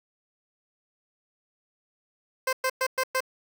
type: tone bursts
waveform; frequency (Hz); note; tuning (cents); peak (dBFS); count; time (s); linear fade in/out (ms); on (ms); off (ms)
15% pulse; 520; C5; -11; -17; 5; 2.47-3.205; 5; 59; 110
effects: none